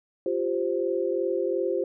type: chord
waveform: sine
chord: F suspended second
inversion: none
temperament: equal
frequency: 349.2 / 392 / 523.3 Hz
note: F4 / G4 / C5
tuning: 0 / 0 / 0 cents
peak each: -28 dBFS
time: 0.26-1.84 s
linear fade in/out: 2 ms
effects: none